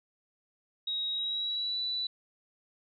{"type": "tone with pitch glide", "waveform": "sine", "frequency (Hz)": [3800, 3964], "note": ["A#7", "B7"], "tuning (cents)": [33, 6], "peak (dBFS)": -30, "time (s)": [0.87, 2.07], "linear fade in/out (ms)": 5, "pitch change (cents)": 73, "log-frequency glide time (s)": [1.11, 1.79], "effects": []}